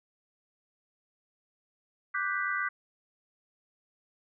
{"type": "chord", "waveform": "sine", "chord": "G major seventh", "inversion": "second", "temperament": "equal", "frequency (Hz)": [1174.7, 1480, 1568, 1975.5], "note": ["D6", "F#6", "G6", "B6"], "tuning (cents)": [0, 0, 0, 0], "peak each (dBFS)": -34, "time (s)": [2.14, 2.69], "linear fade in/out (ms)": 10, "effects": []}